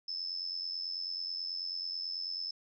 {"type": "tone with amplitude modulation", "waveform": "sine", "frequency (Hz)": 5250, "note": "E8", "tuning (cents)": -8, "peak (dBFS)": -32, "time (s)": [0.08, 2.51], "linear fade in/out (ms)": 5, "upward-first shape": "sine", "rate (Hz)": 89.2, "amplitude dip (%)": 70, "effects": []}